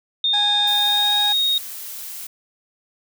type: tone with pitch glide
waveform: sine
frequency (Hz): 3656 to 3737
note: A#7 to A#7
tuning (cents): -34 to +4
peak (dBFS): -16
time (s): 0.24-1.58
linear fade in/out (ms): 2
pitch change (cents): +38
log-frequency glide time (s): 0.74-1.14
type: harmonic tone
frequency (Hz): 826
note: G#5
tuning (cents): -10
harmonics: 1 / 2 / 3 / 4 / 5 / 6 / 7 / 8 / 9 / 10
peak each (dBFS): -24 / -30 / -39 / -39 / -44 / -41 / -47 / -48 / -49 / -44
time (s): 0.33-1.33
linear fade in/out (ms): 10
type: noise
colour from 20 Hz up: blue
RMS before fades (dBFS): -33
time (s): 0.67-2.27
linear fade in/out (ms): 5
effects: none